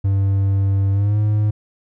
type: tone with pitch glide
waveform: triangle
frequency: 98 to 105.64 Hz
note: G2 to G#2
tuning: 0 to +30 cents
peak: -12 dBFS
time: 0.04-1.51 s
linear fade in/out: 10 ms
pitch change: +130 cents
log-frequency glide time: 0.92-1.18 s
effects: none